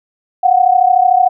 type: tone pair together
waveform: sine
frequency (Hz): 719 / 752.4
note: F#5 / F#5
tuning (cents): -50 / +29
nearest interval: minor second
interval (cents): 79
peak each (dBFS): -10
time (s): 0.43-1.29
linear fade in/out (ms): 10
effects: none